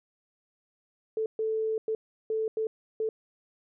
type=tone bursts at uneven times; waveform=sine; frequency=440 Hz; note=A4; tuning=in tune; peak=-26 dBFS; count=6; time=1.17-1.26 / 1.39-1.78 / 1.88-1.95 / 2.3-2.48 / 2.57-2.67 / 3-3.09 s; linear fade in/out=2 ms; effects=none

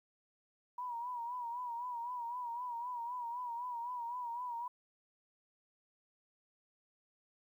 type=tone with vibrato; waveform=sine; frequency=964 Hz; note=B5; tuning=42 cents flat; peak=-38 dBFS; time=0.78-4.68 s; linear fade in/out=5 ms; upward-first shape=sine; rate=3.9 Hz; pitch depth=68 cents each way; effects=12-bit

